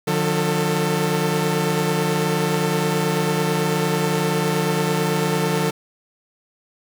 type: tone cluster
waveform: sawtooth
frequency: 151.4 / 180.1 / 444.9 Hz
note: D#3 / F#3 / A4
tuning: -47 / -46 / +19 cents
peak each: -19 dBFS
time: 0.07-5.71 s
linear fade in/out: 10 ms
effects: 7-bit